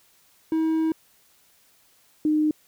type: tone pair in turn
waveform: triangle / sine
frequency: 320 / 305.8 Hz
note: D#4 / D#4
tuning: +49 / -30 cents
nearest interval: minor second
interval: 79 cents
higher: first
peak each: -18 dBFS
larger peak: neither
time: 0.52-0.92 / 2.25-2.51 s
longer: first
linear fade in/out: 2 ms
effects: white hiss -60 dBFS RMS until 2.67 s